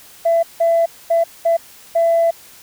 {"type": "tone bursts at uneven times", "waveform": "sine", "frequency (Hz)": 669, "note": "E5", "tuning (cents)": 25, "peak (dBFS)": -10, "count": 5, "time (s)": [[0.25, 0.43], [0.6, 0.86], [1.1, 1.24], [1.45, 1.57], [1.95, 2.31]], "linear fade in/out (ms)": 10, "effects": ["tanh soft clip ceiling -8 dBFS", "white hiss -43 dBFS RMS until 2.62 s"]}